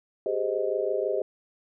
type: chord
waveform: sine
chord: Ab major seventh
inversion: third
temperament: just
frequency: 389.3 / 415.3 / 519.1 / 623 Hz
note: G4 / Ab4 / C5 / Eb5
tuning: -12 / 0 / -14 / +2 cents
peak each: -30 dBFS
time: 0.26-1.22 s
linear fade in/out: 2 ms
effects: none